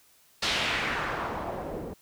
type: noise with low-pass filter sweep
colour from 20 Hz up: white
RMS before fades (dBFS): -31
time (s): 0.42-1.94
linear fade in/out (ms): 10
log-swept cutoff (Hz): 4100 to 370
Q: 1.5
effects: white hiss -61 dBFS RMS until 2.01 s